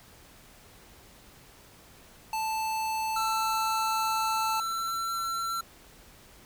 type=tone; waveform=square; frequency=880 Hz; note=A5; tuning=in tune; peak=-29 dBFS; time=2.33-4.6 s; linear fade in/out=2 ms
type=tone with pitch glide; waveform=square; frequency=1338 to 1351.2 Hz; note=E6 to E6; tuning=+25 to +42 cents; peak=-30 dBFS; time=3.16-5.61 s; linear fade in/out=5 ms; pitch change=+17 cents; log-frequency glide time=4.6-5.05 s
effects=pink hiss -54 dBFS RMS until 6.45 s